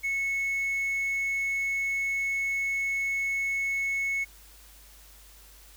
triangle tone with hard clipping, 2200 Hz, C#7, 14 cents flat, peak -25 dBFS, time 0.03-4.25 s, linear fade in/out 20 ms, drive 1 dB, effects added 50 Hz sine -53 dBFS peak until 5.76 s + white hiss -54 dBFS RMS until 5.76 s

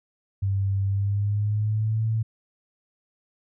sine tone with pitch glide, 98 to 111.28 Hz, G2 to A2, 0 to +20 cents, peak -21 dBFS, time 0.42-2.23 s, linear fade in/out 10 ms, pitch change +220 cents, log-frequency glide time 0.86-2.05 s, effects none

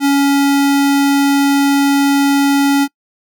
square tone, 280.1 Hz, C#4, 18 cents sharp, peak -10 dBFS, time 0-2.88 s, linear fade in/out 50 ms, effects noise-tail reverb RT60 0.1 s tail -24 dB re dry

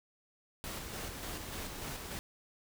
pink noise with tremolo, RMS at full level -41 dBFS, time 0.64-2.19 s, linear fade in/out 0 ms, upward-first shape square, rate 3.4 Hz, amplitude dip 30%, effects none

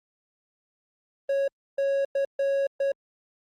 triangle tone bursts at uneven times, 552 Hz, C#5, 7 cents flat, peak -20 dBFS, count 5, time 1.29-1.48 / 1.78-2.05 / 2.15-2.25 / 2.39-2.67 / 2.8-2.92 s, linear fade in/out 5 ms, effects Opus 32 kbps

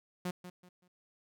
sawtooth tone with echo, 179.6 Hz, F3, 49 cents sharp, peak -30 dBFS, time 0.25-0.31 s, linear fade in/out 5 ms, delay 190 ms, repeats 3, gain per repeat -11 dB, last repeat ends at 0.88 s, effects none

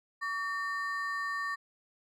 triangle ring-modulated tone, 1479 Hz, F#6, 1 cent flat, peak -27 dBFS, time 0.21-1.56 s, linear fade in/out 20 ms, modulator 340 Hz, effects none

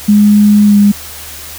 sine tone with pitch glide, 207.7 to 203.8 Hz, G#3 to G#3, 0 to -32 cents, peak -3 dBFS, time 0.08-0.92 s, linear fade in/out 10 ms, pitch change -32 cents, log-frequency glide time 0.64-0.78 s, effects added 76 Hz sine -35 dBFS peak until 1.58 s + white hiss -28 dBFS RMS until 1.58 s

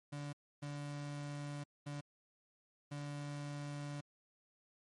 35% pulse tone bursts at uneven times, 144.9 Hz, D3, 23 cents flat, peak -40 dBFS, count 4, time 0.12-0.33 / 0.62-1.64 / 1.86-2.01 / 2.91-4.01 s, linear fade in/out 10 ms, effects MP3 48 kbps

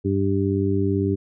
harmonic tone, 98 Hz, G2, in tune, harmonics 1 / 2 / 3 / 4, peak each -23 / -26 / -24 / -24 dBFS, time 0.04-1.16 s, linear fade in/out 20 ms, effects none

